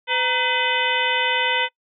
harmonic tone with a mistuned harmonic, 505 Hz, B4, 39 cents sharp, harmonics 1 / 2 / 3 / 4 / 5 / 6 / 7, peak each -28 / -24 / -27 / -24 / -26 / -25 / -28 dBFS, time 0.07-1.69 s, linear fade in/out 50 ms, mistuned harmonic 2, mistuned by -130 cents, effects noise-tail reverb RT60 0.1 s tail -24 dB re dry

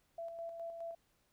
sine tone with tremolo, 670 Hz, E5, 28 cents sharp, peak -40 dBFS, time 0.18-0.95 s, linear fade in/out 5 ms, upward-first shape square, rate 4.8 Hz, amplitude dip 40%, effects pink hiss -75 dBFS RMS until 1.32 s

